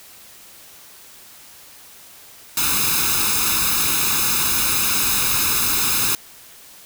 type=noise with comb filter; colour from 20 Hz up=white; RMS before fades=-19 dBFS; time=2.57-6.15 s; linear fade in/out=2 ms; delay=0.78 ms; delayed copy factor=+0.75; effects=white hiss -44 dBFS RMS until 6.85 s